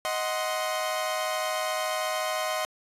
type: chord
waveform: sawtooth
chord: C diminished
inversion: first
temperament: equal with one note detuned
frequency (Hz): 626.2 / 740 / 1046.5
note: Eb5 / Gb5 / C6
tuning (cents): +11 / 0 / 0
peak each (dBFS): -26 / -29 / -29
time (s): 0.05-2.65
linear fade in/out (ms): 0
effects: resampled to 32000 Hz